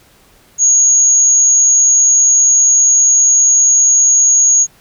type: tone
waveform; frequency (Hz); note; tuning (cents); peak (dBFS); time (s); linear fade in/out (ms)
sine; 6645; G#8; 0; -6; 0.58-4.67; 50
effects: pink hiss -48 dBFS RMS until 4.8 s